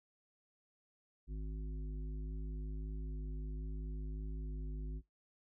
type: harmonic tone with a mistuned harmonic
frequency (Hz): 51.91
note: G#1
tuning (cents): 0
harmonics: 1 / 3 / 5 / 7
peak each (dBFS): -39 / -50 / -54 / -59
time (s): 1.27-5.02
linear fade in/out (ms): 50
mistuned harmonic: 1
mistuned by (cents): +24
effects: noise-tail reverb RT60 0.2 s tail -23 dB re dry